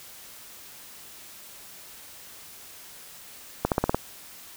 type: accelerating click train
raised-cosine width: 1 ms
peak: -7 dBFS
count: 6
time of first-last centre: 3.65-3.946 s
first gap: 68 ms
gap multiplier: 0.93
effects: white hiss -46 dBFS RMS until 4.56 s